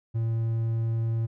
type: tone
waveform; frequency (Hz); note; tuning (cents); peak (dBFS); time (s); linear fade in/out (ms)
triangle; 113.8; A#2; -41; -22; 0.14-1.27; 20
effects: none